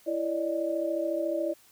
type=tone cluster; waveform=sine; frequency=333.6 / 575 / 609 Hz; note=E4 / D5 / D#5; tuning=+21 / -37 / -37 cents; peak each=-31 dBFS; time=0.06-1.54 s; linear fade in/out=20 ms; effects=white hiss -59 dBFS RMS until 1.71 s